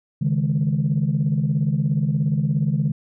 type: chord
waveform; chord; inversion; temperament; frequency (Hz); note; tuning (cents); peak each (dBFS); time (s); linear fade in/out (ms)
sine; C# suspended second; none; equal; 138.59 / 155.56 / 207.7; C#3 / D#3 / G#3; 0 / 0 / 0; -21 / -20 / -24; 0.21-2.92; 10
effects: tanh soft clip ceiling -11 dBFS